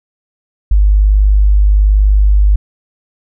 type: tone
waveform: sine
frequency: 50.6 Hz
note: G#1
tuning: 44 cents flat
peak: -5 dBFS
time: 0.71-2.56 s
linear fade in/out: 5 ms
effects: none